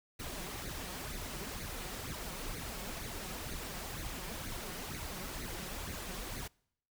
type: noise with flanger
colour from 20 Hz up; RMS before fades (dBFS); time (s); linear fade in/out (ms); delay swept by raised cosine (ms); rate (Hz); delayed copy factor
pink; -42; 0.19-6.48; 10; 0.46 to 5.56; 2.1; +0.65
effects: noise-tail reverb RT60 0.7 s tail -26 dB re dry